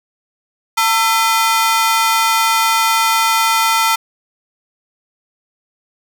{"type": "ring-modulated tone", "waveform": "sawtooth", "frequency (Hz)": 1118, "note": "C#6", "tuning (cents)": 14, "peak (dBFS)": -5, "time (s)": [0.77, 3.96], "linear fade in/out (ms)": 10, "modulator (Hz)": 216, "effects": []}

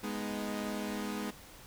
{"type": "chord", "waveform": "sawtooth", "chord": "G# minor", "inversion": "none", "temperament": "equal", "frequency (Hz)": [207.7, 246.9, 311.1], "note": ["G#3", "B3", "D#4"], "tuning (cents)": [0, 0, 0], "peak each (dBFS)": [-33, -37, -38], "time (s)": [0.03, 1.31], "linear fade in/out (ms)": 10, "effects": ["pink hiss -53 dBFS RMS until 1.66 s"]}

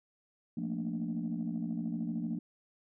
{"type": "chord", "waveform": "sine", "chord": "Bb major seventh", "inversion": "second", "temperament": "equal with one note detuned", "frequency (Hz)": [173.41, 220, 233.1, 293.7], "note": ["F3", "A3", "Bb3", "D4"], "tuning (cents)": [-12, 0, 0, 0], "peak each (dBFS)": [-37, -38, -36, -40], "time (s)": [0.57, 2.39], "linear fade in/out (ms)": 5, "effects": ["tanh soft clip ceiling -26 dBFS"]}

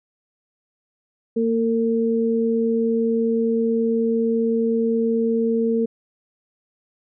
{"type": "tone pair together", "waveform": "sine", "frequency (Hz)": [229.5, 454.8], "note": ["A#3", "A#4"], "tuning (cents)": [-27, -43], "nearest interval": "octave", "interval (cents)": 1184, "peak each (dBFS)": -20, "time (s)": [1.36, 5.86], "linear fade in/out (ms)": 10, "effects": []}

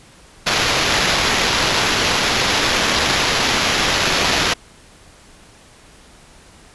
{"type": "noise with sample-and-hold", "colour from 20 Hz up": "white", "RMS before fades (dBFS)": -17, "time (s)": [0.46, 4.54], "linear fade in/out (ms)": 10, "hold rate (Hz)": 8820, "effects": ["pink hiss -46 dBFS RMS until 6.74 s", "resampled to 24000 Hz"]}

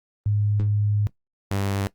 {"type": "tone pair in turn", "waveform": ["sine", "sawtooth"], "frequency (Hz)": [103.83, 98.85], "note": ["G#2", "G2"], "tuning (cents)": [0, 15], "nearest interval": "minor second", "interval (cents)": 85, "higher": "first", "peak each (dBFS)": -19, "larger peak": "neither", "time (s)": [[0.26, 1.07], [1.51, 1.87]], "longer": "first", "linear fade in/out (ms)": 0, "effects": ["noise-tail reverb RT60 0.1 s tail -17 dB re dry", "Opus 32 kbps"]}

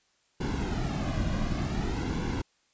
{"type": "noise with flanger", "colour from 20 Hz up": "brown", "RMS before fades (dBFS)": -30, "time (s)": [0.4, 2.42], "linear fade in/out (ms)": 10, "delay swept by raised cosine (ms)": [1.6, 2.27], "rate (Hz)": 0.55, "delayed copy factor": -0.65, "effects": ["white hiss -69 dBFS RMS until 2.73 s", "resampled to 16000 Hz"]}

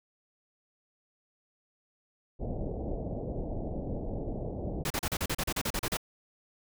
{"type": "low-pass noise", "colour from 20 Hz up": "pink", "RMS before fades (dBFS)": -35, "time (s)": [2.39, 4.84], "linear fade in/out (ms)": 20, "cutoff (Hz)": 710, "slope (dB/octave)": 48}
{"type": "noise bursts", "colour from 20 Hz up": "pink", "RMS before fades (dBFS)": -31, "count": 13, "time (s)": [4.85, 5.971], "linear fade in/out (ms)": 5, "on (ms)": 53, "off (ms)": 36}
{"effects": []}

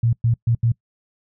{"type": "tone bursts at uneven times", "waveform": "sine", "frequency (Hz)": 116.54, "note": "A#2", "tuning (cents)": 0, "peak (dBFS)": -14, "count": 4, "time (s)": [[0.03, 0.13], [0.24, 0.34], [0.47, 0.55], [0.63, 0.72]], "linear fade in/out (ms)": 5, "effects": ["noise-tail reverb RT60 0.1 s tail -24 dB re dry"]}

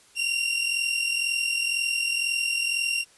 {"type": "tone pair together", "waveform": "sawtooth", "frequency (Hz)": [2751, 2793], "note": ["F7", "F7"], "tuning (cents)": [-27, -1], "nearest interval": "unison", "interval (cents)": 26, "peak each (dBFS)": [-22, -25], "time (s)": [0.15, 3.05], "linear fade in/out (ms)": 50, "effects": ["white hiss -56 dBFS RMS until 3.17 s", "resampled to 24000 Hz"]}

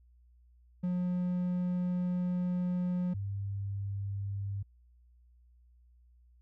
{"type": "tone pair in turn", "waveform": ["triangle", "sine"], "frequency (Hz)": [179.3, 99.47], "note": ["F3", "G2"], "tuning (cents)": [46, 26], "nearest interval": "minor seventh", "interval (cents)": 1020, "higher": "first", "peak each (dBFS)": [-27, -33], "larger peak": "first", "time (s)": [[0.83, 3.14], [3.14, 4.63]], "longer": "first", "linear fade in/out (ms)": 10, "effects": ["added 60 Hz sine -59 dBFS peak until 6.41 s"]}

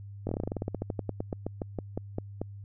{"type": "slowing click train", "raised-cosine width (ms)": 2, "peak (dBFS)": -18, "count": 25, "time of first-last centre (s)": [0.27, 2.416], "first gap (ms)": 21, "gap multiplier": 1.11, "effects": ["added 100 Hz sine -41 dBFS peak until 2.64 s"]}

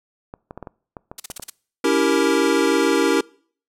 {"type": "clicks", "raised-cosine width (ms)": 1, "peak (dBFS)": -20, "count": 9, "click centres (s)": [0.339, 0.509, 0.576, 0.627, 0.672, 0.968, 1.115, 1.301, 1.397]}
{"type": "noise bursts", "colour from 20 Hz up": "blue", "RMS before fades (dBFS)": -27, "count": 6, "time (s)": [1.18, 1.5], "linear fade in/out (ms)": 5, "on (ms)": 20, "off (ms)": 40}
{"type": "chord", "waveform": "square", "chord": "C# diminished seventh", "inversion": "none", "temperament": "equal with one note detuned", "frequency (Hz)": [283, 329.6, 392, 466.2], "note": ["C#4", "E4", "G4", "Bb4"], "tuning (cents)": [36, 0, 0, 0], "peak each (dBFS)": -22, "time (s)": [1.84, 3.21], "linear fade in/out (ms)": 5}
{"effects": ["noise-tail reverb RT60 0.5 s tail -24 dB re dry", "low-pass 10000 Hz 12 dB/octave"]}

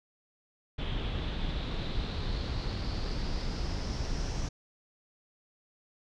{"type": "noise with low-pass filter sweep", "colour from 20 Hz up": "brown", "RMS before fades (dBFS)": -33, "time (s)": [0.78, 4.49], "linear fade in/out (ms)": 10, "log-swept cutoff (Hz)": [3300, 5800], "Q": 5.2, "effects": []}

